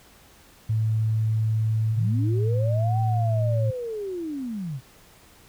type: tone with pitch glide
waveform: sine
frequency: 110 to 112.25 Hz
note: A2 to A2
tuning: 0 to +35 cents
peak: -20 dBFS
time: 0.69-3.71 s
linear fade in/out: 10 ms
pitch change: +35 cents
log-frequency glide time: 1.62-3.49 s
type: linear two-way sweep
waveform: sine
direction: up then down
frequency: 89 to 780 to 118 Hz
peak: -28 dBFS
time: 1.91-4.81 s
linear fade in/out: 50 ms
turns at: 3 s
effects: pink hiss -53 dBFS RMS until 5.48 s